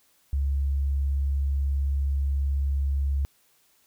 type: tone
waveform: sine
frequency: 69.3 Hz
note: C#2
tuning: in tune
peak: -22 dBFS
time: 0.33-3.25 s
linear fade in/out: 0 ms
effects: white hiss -64 dBFS RMS until 3.86 s